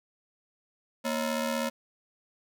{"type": "ring-modulated tone", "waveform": "sawtooth", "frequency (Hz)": 392, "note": "G4", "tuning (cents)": 0, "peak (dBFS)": -21, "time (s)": [1.04, 1.7], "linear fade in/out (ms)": 20, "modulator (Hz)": 158, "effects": []}